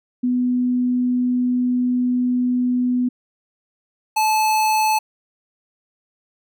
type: tone pair in turn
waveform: sine / square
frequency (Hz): 248.4 / 867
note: B3 / A5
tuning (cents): +10 / -26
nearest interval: octave + minor seventh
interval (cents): 2164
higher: second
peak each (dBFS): -16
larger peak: neither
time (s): 0.23-3.09 / 4.16-4.99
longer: first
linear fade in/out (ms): 10
effects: none